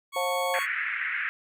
20% pulse tone, 1108.7 Hz, C#6, in tune, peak -25 dBFS, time 0.12-0.67 s, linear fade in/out 50 ms
harmonic tone, 178.6 Hz, F3, 39 cents sharp, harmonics 3 / 4 / 5, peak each -29 / -31 / -33 dBFS, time 0.16-0.59 s, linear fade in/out 2 ms
pink band-pass noise, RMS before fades -30 dBFS, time 0.54-1.29 s, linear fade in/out 0 ms, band 1500 to 2300 Hz, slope 48 dB/octave
effects none

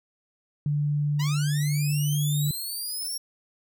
sine tone, 146.83 Hz, D3, in tune, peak -22 dBFS, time 0.66-2.51 s, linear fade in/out 2 ms
10% pulse linear sweep, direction up, 932.3 to 5588 Hz, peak -24 dBFS, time 1.19-3.18 s, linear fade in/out 10 ms
effects none

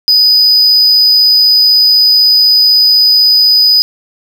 triangle tone, 4978 Hz, D#8, in tune, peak -3 dBFS, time 0.08-3.82 s, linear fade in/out 0 ms, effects none

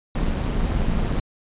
brown noise with amplitude modulation, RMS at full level -19 dBFS, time 0.15-1.2 s, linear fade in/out 5 ms, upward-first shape sine, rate 195 Hz, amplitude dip 65%, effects resampled to 8000 Hz

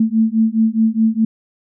sine beating tone pair, 220 / 224.8 Hz, A3 / A3, 0 / +37 cents, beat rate 4.8 Hz, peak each -15 dBFS, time 0-1.25 s, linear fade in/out 5 ms, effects none

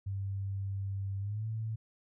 sine tone with pitch glide, 98 to 110.64 Hz, G2 to A2, 0 to +10 cents, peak -33 dBFS, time 0.06-1.76 s, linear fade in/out 10 ms, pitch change +210 cents, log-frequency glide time 1.19-1.46 s, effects none

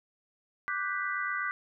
sine chord, G major seventh, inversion second, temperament equal, 1174.7 / 1480 / 1568 / 1975.5 Hz, D6 / F#6 / G6 / B6, 0 / 0 / 0 / 0 cents, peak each -35 / -35 / -37 / -35 dBFS, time 0.68-1.51 s, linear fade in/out 0 ms, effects none

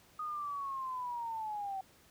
sine linear sweep, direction down, 1244.5 to 760 Hz, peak -36 dBFS, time 0.19-1.81 s, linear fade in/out 5 ms, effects pink hiss -63 dBFS RMS until 2.1 s + high-pass 60 Hz 12 dB/octave

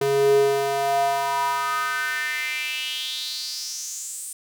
square tone with high-pass filter sweep, 138.59 Hz, C#3, in tune, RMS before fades -24 dBFS, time 0.01-4.33 s, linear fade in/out 5 ms, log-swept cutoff 320 to 9000 Hz, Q 5.1, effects none

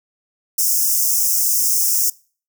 white high-pass noise, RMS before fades -17 dBFS, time 0.58-2.1 s, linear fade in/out 5 ms, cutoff 5200 Hz, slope 96 dB/octave, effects noise-tail reverb RT60 0.4 s tail -23 dB re dry

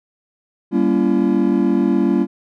triangle chord, G diminished seventh, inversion none, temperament just, 196 / 235.2 / 282.2 / 338.7 Hz, G3 / Bb3 / Db4 / Fb4, 0 / +16 / +31 / +47 cents, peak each -17 dBFS, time 0.71-2.27 s, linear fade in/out 50 ms, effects none

